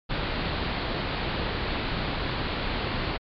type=low-pass noise; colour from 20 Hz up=pink; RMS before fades=-29 dBFS; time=0.09-3.18 s; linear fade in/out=20 ms; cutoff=4600 Hz; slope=96 dB/octave; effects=MP3 96 kbps